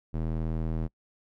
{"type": "tone with band-pass filter", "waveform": "square", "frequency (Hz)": 40.21, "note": "E1", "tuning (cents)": -42, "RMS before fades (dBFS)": -30, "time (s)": [0.13, 0.88], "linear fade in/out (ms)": 20, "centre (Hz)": 170, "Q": 0.54, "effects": ["noise-tail reverb RT60 0.1 s tail -26 dB re dry"]}